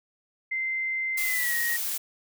sine tone with pitch glide, 2079 to 1884.6 Hz, C7 to A#6, -12 to +18 cents, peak -26 dBFS, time 0.51-1.77 s, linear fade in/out 10 ms, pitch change -170 cents, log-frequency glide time 1.23-1.56 s
blue noise, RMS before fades -30 dBFS, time 1.17-1.98 s, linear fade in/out 10 ms
effects none

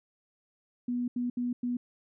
sine tone bursts at uneven times, 244.4 Hz, B3, 18 cents flat, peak -28 dBFS, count 4, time 0.88-1.08 / 1.16-1.3 / 1.37-1.53 / 1.63-1.77 s, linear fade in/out 5 ms, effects none

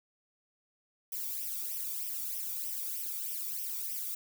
violet noise with flanger, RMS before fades -37 dBFS, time 1.12-4.15 s, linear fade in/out 5 ms, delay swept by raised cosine 0.35 to 0.89 ms, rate 3.2 Hz, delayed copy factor +0.8, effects none

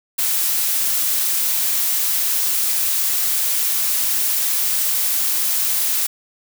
blue noise, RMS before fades -19 dBFS, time 0.18-6.07 s, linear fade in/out 10 ms, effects none

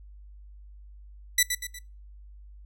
10% pulse tone with echo, 1975.5 Hz, B6, in tune, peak -9 dBFS, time 1.38-1.43 s, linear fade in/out 5 ms, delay 120 ms, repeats 3, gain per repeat -7 dB, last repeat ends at 1.79 s, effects noise-tail reverb RT60 0.3 s tail -24 dB re dry + added 50 Hz sine -45 dBFS peak until 2.65 s

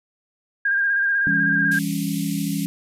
sine tone with vibrato, 1608 Hz, G6, 44 cents sharp, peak -17 dBFS, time 0.65-1.79 s, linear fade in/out 5 ms, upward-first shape square, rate 16 Hz, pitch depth 24 cents each way
sine chord, C# diminished, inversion first, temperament just, 166.31 / 199.57 / 277.2 Hz, E3 / G3 / C#4, +16 / +31 / 0 cents, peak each -26 dBFS, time 1.27-2.66 s, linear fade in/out 0 ms
white band-pass noise, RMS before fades -36 dBFS, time 1.71-2.66 s, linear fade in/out 10 ms, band 2000 to 14000 Hz, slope 96 dB/octave
effects none

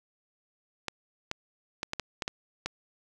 clicks, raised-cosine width 0.2 ms, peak -14 dBFS, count 8, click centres 0.883 / 1.314 / 1.831 / 1.934 / 1.997 / 2.222 / 2.279 / 2.66 s, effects none

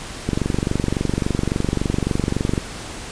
click train, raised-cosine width 3 ms, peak -6 dBFS, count 55, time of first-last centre 0.29-2.578 s, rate 23.6 Hz, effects pink hiss -33 dBFS RMS until 3.11 s + resampled to 22050 Hz

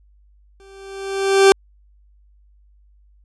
40% pulse tone with exponential growth, 390.4 Hz, G4, 7 cents flat, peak -5 dBFS, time 0.6-1.52 s, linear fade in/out 0 ms, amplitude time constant 200 ms, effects added 50 Hz sine -50 dBFS peak until 3.24 s + resampled to 22050 Hz

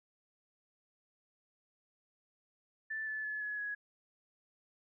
sine tone with pitch steps, 1760 / 1737.8 / 1715.8 / 1694.2 / 1672.8 Hz, A6 / A6 / A6 / G#6 / G#6, 0 / -22 / -44 / +34 / +12 cents, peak -36 dBFS, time 2.9-3.75 s, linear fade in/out 10 ms, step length 170 ms, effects none

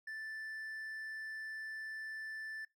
triangle tone, 1761 Hz, A6, 1 cent sharp, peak -40 dBFS, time 0.07-2.65 s, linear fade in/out 5 ms, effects noise-tail reverb RT60 0.2 s tail -22 dB re dry

